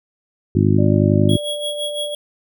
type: harmonic tone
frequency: 51 Hz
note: G#1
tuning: 31 cents flat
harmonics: 2 / 3 / 4 / 5 / 6 / 7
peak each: -16 / -18 / -19 / -20 / -21 / -21 dBFS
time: 0.55-1.37 s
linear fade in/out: 5 ms
type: tone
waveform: sine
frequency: 587.3 Hz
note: D5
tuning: in tune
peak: -24 dBFS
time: 0.78-2.15 s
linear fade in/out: 10 ms
type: tone with tremolo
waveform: square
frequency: 3322 Hz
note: G#7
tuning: in tune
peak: -22 dBFS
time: 1.29-2.15 s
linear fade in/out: 2 ms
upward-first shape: sine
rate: 5.9 Hz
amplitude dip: 75%
effects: none